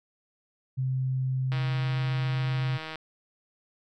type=tone; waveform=sine; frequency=130.4 Hz; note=C3; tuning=5 cents flat; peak=-25 dBFS; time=0.77-2.78 s; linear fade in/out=20 ms
type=click train; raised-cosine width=0.3 ms; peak=-21 dBFS; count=228; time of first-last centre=1.52-2.957 s; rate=158 Hz
effects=none